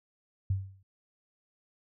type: tone with exponential decay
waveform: sine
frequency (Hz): 96.3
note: G2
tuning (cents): -30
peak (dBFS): -23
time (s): 0.5-0.83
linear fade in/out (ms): 5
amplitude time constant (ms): 71
effects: none